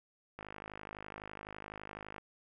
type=click train; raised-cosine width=0.5 ms; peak=-29 dBFS; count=94; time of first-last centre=0.39-2.182 s; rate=51.9 Hz; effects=none